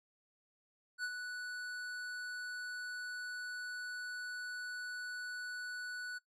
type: tone with ADSR envelope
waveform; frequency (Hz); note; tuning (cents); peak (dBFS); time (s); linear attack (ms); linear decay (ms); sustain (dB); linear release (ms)
square; 1480; F#6; 0; -35; 0.98-6.19; 57; 57; -6; 17
effects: noise-tail reverb RT60 0.1 s tail -19 dB re dry + low-pass 8000 Hz 12 dB/octave